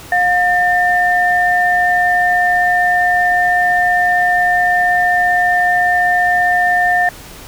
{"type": "tone pair together", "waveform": "sine", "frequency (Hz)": [714, 1797.4], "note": ["F5", "A6"], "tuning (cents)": [38, 36], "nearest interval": "octave + major third", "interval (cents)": 1598, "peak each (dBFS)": -13, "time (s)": [0.12, 7.09], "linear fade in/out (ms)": 2, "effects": ["pink hiss -35 dBFS RMS until 7.47 s"]}